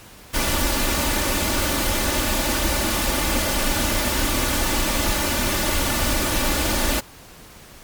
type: noise with comb filter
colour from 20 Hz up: pink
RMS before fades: -21 dBFS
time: 0.33-7.01 s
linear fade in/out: 20 ms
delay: 3.4 ms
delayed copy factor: +0.6
effects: pink hiss -44 dBFS RMS until 7.83 s + MP3 96 kbps